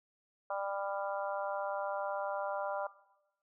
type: harmonic tone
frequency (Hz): 198.2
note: G3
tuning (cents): +19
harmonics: 3 / 4 / 5 / 6 / 7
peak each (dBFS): -37 / -39 / -41 / -43 / -44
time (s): 0.5-2.87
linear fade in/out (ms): 5
effects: noise-tail reverb RT60 0.9 s tail -18 dB re dry